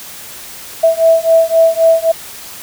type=beating tone pair; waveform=sine; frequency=654 / 657.8 Hz; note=E5 / E5; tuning=-14 / -4 cents; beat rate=3.8 Hz; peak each=-10 dBFS; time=0.83-2.12 s; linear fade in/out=10 ms; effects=white hiss -31 dBFS RMS until 2.62 s